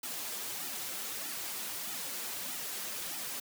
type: noise with flanger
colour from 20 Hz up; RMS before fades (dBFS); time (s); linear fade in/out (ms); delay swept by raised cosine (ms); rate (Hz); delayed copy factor
white; -39; 0.03-3.4; 5; 1.8 to 7.3; 1.6; -0.95
effects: high-pass 150 Hz 12 dB/octave